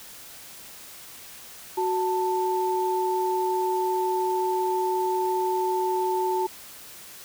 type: tone pair together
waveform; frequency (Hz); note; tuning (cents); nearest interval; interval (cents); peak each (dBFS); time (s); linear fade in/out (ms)
sine; 370 / 887.2; F#4 / A5; 0 / +14; octave + minor third; 1514; -25; 1.77-6.47; 10
effects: white hiss -44 dBFS RMS until 7.24 s